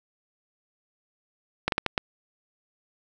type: slowing click train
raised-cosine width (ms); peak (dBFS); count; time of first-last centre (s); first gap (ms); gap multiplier
0.3; -7; 5; 1.68-1.978; 42; 1.4
effects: none